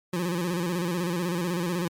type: tone with vibrato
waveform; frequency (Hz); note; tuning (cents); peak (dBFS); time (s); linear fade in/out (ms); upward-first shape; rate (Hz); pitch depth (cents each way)
25% pulse; 174.61; F3; 0; -22; 0.13-1.88; 5; square; 16; 68
effects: MP3 96 kbps